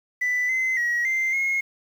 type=tone with pitch steps; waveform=sine; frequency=1987 / 2053 / 1908 / 2085 / 2158 Hz; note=B6 / C7 / A#6 / C7 / C#7; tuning=+10 / -33 / +40 / -7 / -47 cents; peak=-19 dBFS; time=0.21-1.61 s; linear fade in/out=10 ms; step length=280 ms; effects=tanh soft clip ceiling -18 dBFS + 8-bit